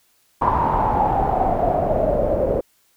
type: noise with low-pass filter sweep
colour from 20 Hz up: pink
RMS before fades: -19 dBFS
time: 0.41-2.61 s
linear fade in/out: 10 ms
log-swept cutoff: 1000 to 530 Hz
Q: 8.4
effects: white hiss -61 dBFS RMS until 2.96 s